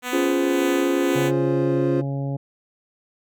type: tone with tremolo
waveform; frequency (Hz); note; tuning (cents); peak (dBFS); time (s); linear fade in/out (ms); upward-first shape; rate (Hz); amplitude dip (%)
5% pulse; 248.9; B3; +14; -14; 0.02-1.32; 50; sine; 1.9; 40
type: chord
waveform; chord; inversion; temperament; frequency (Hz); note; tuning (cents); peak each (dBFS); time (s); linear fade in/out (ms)
triangle; Db major seventh; none; equal; 277.2 / 349.2 / 415.3 / 523.3; Db4 / F4 / Ab4 / C5; 0 / 0 / 0 / 0; -20 / -20 / -26 / -25; 0.12-2.02; 20
type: harmonic tone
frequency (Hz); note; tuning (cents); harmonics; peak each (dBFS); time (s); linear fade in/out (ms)
138.5; C#3; -1; 1 / 2 / 3 / 4 / 5 / 6; -24 / -31 / -39 / -35 / -41 / -43; 1.15-2.37; 10
effects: none